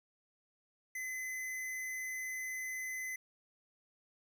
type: tone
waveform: square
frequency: 2032 Hz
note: B6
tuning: 49 cents sharp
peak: -39 dBFS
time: 0.95-3.16 s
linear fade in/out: 5 ms
effects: none